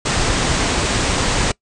pink low-pass noise, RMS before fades -18 dBFS, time 0.05-1.52 s, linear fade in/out 10 ms, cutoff 8900 Hz, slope 96 dB/octave, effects noise-tail reverb RT60 0.1 s tail -23 dB re dry

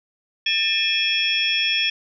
sine tone cluster, 1785 / 2425 / 2608 / 3331 / 5370 Hz, A6 / D#7 / E7 / G#7 / E8, +24 / -45 / -19 / +4 / +31 cents, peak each -29 / -26 / -25 / -21 / -27 dBFS, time 0.46-1.9 s, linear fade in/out 5 ms, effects none

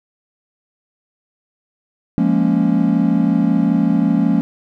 triangle chord, Bb minor seventh, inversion second, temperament equal, 174.61 / 207.7 / 233.1 / 277.2 Hz, F3 / Ab3 / Bb3 / Db4, 0 / 0 / 0 / 0 cents, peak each -16 dBFS, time 2.18-4.41 s, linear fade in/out 0 ms, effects none

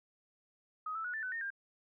sine tone with pitch steps, 1258 / 1317 / 1462 / 1766 / 1507 / 1833 / 1600 Hz, D#6 / E6 / F#6 / A6 / F#6 / A#6 / G6, +19 / -2 / -21 / +6 / +31 / -30 / +35 cents, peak -36 dBFS, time 0.86-1.504 s, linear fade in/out 5 ms, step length 92 ms, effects none

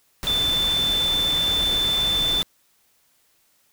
sine tone in noise, 3531 Hz, A7, 5 cents sharp, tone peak -19 dBFS, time 0.27-2.42 s, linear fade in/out 0 ms, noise pink, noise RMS -30 dBFS, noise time 0.23-2.43 s, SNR +8 dB, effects white hiss -63 dBFS RMS until 3.72 s

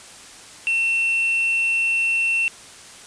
triangle tone with quantisation, 2700 Hz, E7, 41 cents sharp, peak -16 dBFS, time 0.67-2.48 s, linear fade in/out 0 ms, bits 6, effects white hiss -42 dBFS RMS until 3.06 s + resampled to 22050 Hz

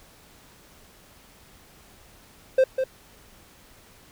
triangle tone with echo, 523.3 Hz, C5, in tune, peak -12 dBFS, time 2.58-2.64 s, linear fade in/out 5 ms, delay 200 ms, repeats 1, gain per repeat -7 dB, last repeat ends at 2.84 s, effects pink hiss -53 dBFS RMS until 4.11 s

